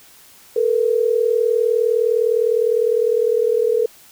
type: tone pair together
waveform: sine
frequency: 440 / 479.8 Hz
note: A4 / A#4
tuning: 0 / +50 cents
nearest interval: minor second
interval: 150 cents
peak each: -17 dBFS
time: 0.56-3.86 s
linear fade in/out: 5 ms
effects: white hiss -47 dBFS RMS until 4.11 s